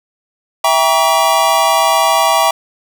square chord, E diminished seventh, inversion none, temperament just, 659.3 / 791.1 / 949.3 / 1139.2 Hz, E5 / G5 / Bb5 / Db6, 0 / +16 / +31 / +47 cents, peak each -16 dBFS, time 0.64-2.51 s, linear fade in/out 5 ms, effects none

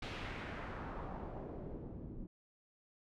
pink noise with low-pass filter sweep, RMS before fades -45 dBFS, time 0.02-2.27 s, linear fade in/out 5 ms, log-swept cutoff 3500 to 240 Hz, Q 1.3, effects none

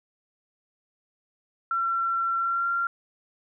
sine tone with pitch glide, 1357 to 1380.7 Hz, E6 to F6, +50 to -20 cents, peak -23 dBFS, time 1.71-2.87 s, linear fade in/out 2 ms, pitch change +30 cents, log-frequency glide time 2.38-2.68 s, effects none

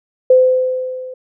sine tone with level ramp, 512 Hz, C5, 38 cents flat, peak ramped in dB -4 to -27 dBFS, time 0.3-1.14 s, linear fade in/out 5 ms, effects none

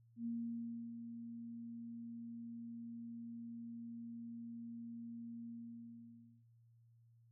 sine tone with ADSR envelope, 233.1 Hz, A#3, in tune, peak -38 dBFS, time 0.16-6.44 s, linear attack 97 ms, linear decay 670 ms, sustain -8 dB, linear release 950 ms, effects added 116 Hz sine -65 dBFS peak until 7.31 s

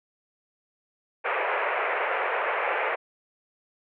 pink band-pass noise, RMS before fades -27 dBFS, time 1.24-2.96 s, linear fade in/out 20 ms, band 440 to 2500 Hz, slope 48 dB/octave, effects none

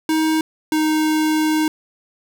square tone pair in turn, 315.7 / 310.8 Hz, D#4 / D#4, +25 / -2 cents, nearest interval unison, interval 27 cents, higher first, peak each -16 dBFS, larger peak neither, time 0.09-0.41 / 0.72-1.68 s, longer second, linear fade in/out 2 ms, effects none

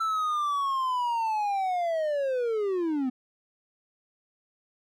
triangle linear sweep, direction down, 1334 to 246.9 Hz, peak -23 dBFS, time 0-3.1 s, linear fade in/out 10 ms, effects none

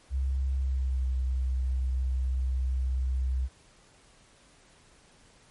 sine tone with pitch glide, 66.5 to 64.27 Hz, C2 to C2, +29 to -30 cents, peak -25 dBFS, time 0.1-3.49 s, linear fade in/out 50 ms, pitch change -59 cents, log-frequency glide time 0.57-1.06 s, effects pink hiss -59 dBFS RMS until 5.5 s + MP3 48 kbps

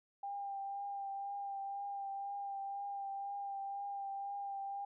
sine tone with vibrato, 796 Hz, G5, 26 cents sharp, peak -39 dBFS, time 0.23-4.85 s, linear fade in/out 5 ms, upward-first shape triangle, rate 2 Hz, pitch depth 22 cents each way, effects none

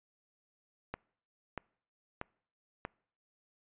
click train, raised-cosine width 0.5 ms, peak -22 dBFS, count 4, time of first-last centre 0.94-2.851 s, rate 1.57 Hz, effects noise-tail reverb RT60 0.6 s tail -26 dB re dry + resampled to 8000 Hz

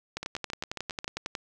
two click trains, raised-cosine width 0.2 ms, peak -15 / -18 dBFS, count 14 / 7, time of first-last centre 0.17-1.352 / 0.23-1.044 s, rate 11 / 7.37 Hz, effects none

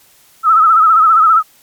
sine tone with vibrato, 1296 Hz, E6, 30 cents flat, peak -5 dBFS, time 0.43-1.43 s, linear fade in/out 50 ms, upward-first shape sine, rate 15 Hz, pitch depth 70 cents each way, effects white hiss -48 dBFS RMS until 1.62 s + MP3 96 kbps

